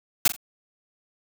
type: noise with echo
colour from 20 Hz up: white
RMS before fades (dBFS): -17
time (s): 0.25-0.28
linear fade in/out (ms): 5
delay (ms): 42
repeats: 2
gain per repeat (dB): -12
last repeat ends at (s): 0.364
effects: none